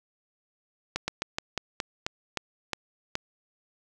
slowing click train, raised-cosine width 0.2 ms, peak -11 dBFS, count 10, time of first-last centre 0.96-3.154 s, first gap 120 ms, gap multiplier 1.17, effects none

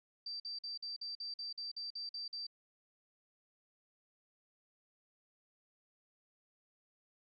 sine tone bursts, 4673 Hz, D8, 9 cents flat, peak -40 dBFS, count 12, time 0.26-2.468 s, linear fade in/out 5 ms, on 140 ms, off 48 ms, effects none

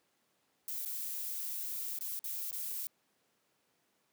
violet noise with dropouts, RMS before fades -39 dBFS, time 0.68-2.87 s, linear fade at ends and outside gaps 1 ms, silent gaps 0.851-0.858 / 1.988-2.009 / 2.192-2.241 / 2.511-2.528 s, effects pink hiss -75 dBFS RMS until 4.12 s + high-pass 200 Hz 12 dB/octave

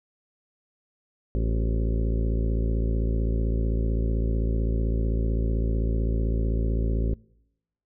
harmonic tone with a mistuned harmonic, 55.7 Hz, A1, 22 cents sharp, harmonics 1 / 2 / 3 / 4 / 5 / 6 / 7 / 8 / 9 / 10, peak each -23 / -30 / -36 / -35 / -37 / -41 / -37 / -44 / -43 / -46 dBFS, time 1.35-7.14 s, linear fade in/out 0 ms, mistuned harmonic 6, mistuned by +100 cents, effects noise-tail reverb RT60 0.9 s tail -25 dB re dry

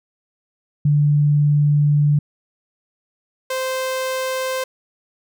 sine / sawtooth tone pair in turn, 146.83 / 520.1 Hz, D3 / C5, 0 / -10 cents, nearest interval octave + minor seventh, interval 2190 cents, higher second, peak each -12 / -17 dBFS, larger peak first, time 0.85-2.19 / 3.5-4.64 s, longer first, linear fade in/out 5 ms, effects none

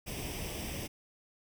pink noise with comb filter, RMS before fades -39 dBFS, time 0.06-0.88 s, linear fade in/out 20 ms, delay 0.36 ms, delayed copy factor +0.7, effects none

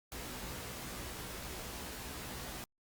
pink noise with comb filter, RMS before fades -44 dBFS, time 0.12-2.64 s, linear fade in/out 0 ms, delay 16 ms, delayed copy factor +0.65, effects Opus 48 kbps

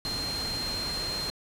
sine tone in noise, 4184 Hz, C8, 1 cent flat, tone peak -31 dBFS, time 0.05-1.3 s, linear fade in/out 0 ms, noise pink, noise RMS -36 dBFS, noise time 0.05-1.3 s, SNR +2 dB, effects low-pass 12000 Hz 12 dB/octave

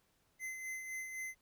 square tone with tremolo, 2055 Hz, C7, 32 cents flat, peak -40 dBFS, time 0.39-1.35 s, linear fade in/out 50 ms, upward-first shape sine, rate 3.9 Hz, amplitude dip 45%, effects pink hiss -75 dBFS RMS until 1.41 s

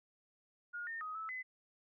sine tone with pitch steps, 1429 / 1823 / 1256 / 1306 / 2025 Hz, F6 / A#6 / D#6 / E6 / B6, +39 / -39 / +16 / -17 / +43 cents, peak -40 dBFS, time 0.73-1.43 s, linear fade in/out 20 ms, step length 140 ms, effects none

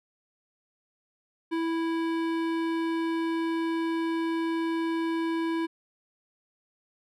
sine tone with hard clipping, 329.3 Hz, E4, 2 cents flat, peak -28 dBFS, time 1.51-5.67 s, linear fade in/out 20 ms, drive 16 dB, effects none

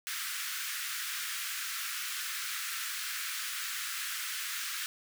pink high-pass noise, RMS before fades -37 dBFS, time 0.07-4.86 s, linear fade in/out 0 ms, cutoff 1300 Hz, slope 48 dB/octave, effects none

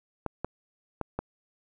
clicks, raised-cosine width 1 ms, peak -16 dBFS, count 4, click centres 0.263 / 0.446 / 1.013 / 1.19 s, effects none

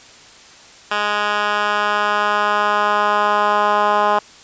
10% pulse tone with band-pass filter sweep, 207.7 Hz, G#3, in tune, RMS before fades -17 dBFS, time 0.91-4.19 s, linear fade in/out 5 ms, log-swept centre 1900 to 970 Hz, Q 1.5, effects white hiss -43 dBFS RMS until 4.43 s + resampled to 16000 Hz

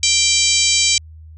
harmonic tone with a mistuned harmonic, 784 Hz, G5, in tune, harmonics 3 / 4 / 5 / 6 / 7 / 8 / 9 / 10, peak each -21 / -21 / -21 / -21 / -21 / -21 / -21 / -21 dBFS, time 0.03-0.98 s, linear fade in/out 2 ms, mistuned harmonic 7, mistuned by +16 cents, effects added 79 Hz sine -36 dBFS peak until 1.37 s

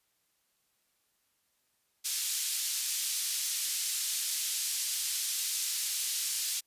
white band-pass noise, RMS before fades -33 dBFS, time 2.04-6.61 s, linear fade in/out 20 ms, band 3700 to 10000 Hz, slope 12 dB/octave, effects white hiss -75 dBFS RMS until 6.66 s + resampled to 32000 Hz

